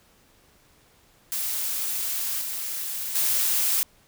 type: noise with level steps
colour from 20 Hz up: blue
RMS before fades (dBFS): -28 / -31 / -23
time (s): 1.32-3.83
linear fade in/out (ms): 0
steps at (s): 2.41 / 3.15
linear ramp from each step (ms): 5
effects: pink hiss -59 dBFS RMS until 4.07 s